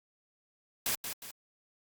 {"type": "noise with echo", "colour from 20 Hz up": "white", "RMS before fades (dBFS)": -31, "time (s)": [0.86, 0.95], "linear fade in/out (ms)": 2, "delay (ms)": 180, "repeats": 2, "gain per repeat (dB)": -7, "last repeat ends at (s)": 1.31, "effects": ["Opus 48 kbps"]}